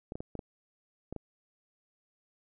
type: clicks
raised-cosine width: 2 ms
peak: -25 dBFS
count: 7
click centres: 0.121 / 0.155 / 0.205 / 0.353 / 0.392 / 1.126 / 1.163 s
effects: none